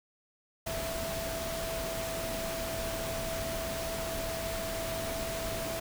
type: tone in noise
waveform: sine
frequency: 659.3 Hz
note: E5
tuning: in tune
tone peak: -36 dBFS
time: 0.66-5.8 s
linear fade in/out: 10 ms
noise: pink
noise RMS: -37 dBFS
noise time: 0.66-5.8 s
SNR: -2 dB
effects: none